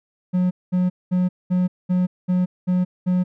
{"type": "tone bursts", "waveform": "triangle", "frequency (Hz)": 181.4, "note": "F#3", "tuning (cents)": -34, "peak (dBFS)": -14, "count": 8, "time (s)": [0.33, 3.24], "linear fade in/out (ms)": 20, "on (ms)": 180, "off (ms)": 210, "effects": []}